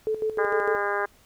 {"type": "tone with tremolo", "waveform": "sine", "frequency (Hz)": 435.4, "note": "A4", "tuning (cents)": -18, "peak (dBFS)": -22, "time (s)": [0.07, 0.75], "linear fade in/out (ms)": 0, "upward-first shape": "square", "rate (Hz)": 6.6, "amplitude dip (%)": 70}
{"type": "harmonic tone", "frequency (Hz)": 203, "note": "G#3", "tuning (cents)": -39, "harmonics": [2, 3, 4, 5, 6, 7, 8, 9, 10], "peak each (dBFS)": [-29, -33, -32, -33, -32, -35, -30, -41, -43], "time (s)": [0.38, 1.06], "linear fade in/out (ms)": 10}
{"effects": ["pink hiss -58 dBFS RMS until 1.25 s"]}